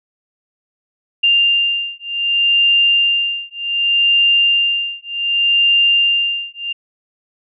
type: beating tone pair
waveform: sine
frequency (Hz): 2794 / 2794.66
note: F7 / F7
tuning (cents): 0 / +1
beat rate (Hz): 0.66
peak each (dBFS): -15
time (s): 1.23-6.73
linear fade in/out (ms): 10
effects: none